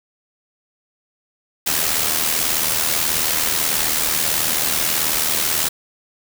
white noise with amplitude modulation, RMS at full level -17 dBFS, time 1.66-5.69 s, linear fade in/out 10 ms, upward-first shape sine, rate 78.4 Hz, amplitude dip 55%, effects none

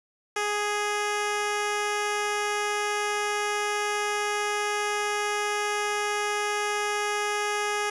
10% pulse tone, 415.3 Hz, G#4, in tune, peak -17 dBFS, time 0.36-7.9 s, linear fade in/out 5 ms, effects resampled to 24000 Hz + 8-bit

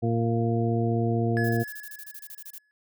harmonic tone, 115.7 Hz, A#2, 13 cents flat, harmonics 1 / 2 / 3 / 4 / 6, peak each -25 / -28 / -30 / -31 / -33 dBFS, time 0.02-1.64 s, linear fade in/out 20 ms
triangle tone with exponential decay, 1700 Hz, G#6, 40 cents sharp, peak -26 dBFS, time 1.37-2.71 s, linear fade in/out 0 ms, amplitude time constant 290 ms
violet noise bursts, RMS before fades -41 dBFS, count 15, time 1.44-2.584 s, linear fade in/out 5 ms, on 52 ms, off 26 ms
effects none

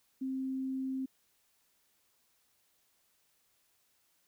sine tone, 263.8 Hz, C4, 14 cents sharp, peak -33 dBFS, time 0.21-1.06 s, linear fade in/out 10 ms, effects white hiss -73 dBFS RMS until 4.27 s

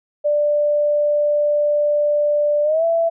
sine tone with pitch glide, 590 to 666.1 Hz, D5 to E5, +8 to +18 cents, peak -14 dBFS, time 0.24-3.1 s, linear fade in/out 20 ms, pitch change +210 cents, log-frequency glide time 2.63-2.84 s, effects none

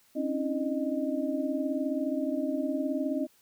sine tone cluster, 267.6 / 286.8 / 321.8 / 616 Hz, C4 / D4 / E4 / D#5, +39 / -41 / -42 / -17 cents, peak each -31 / -33 / -35 / -34 dBFS, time 0.15-3.27 s, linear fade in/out 20 ms, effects white hiss -64 dBFS RMS until 3.41 s

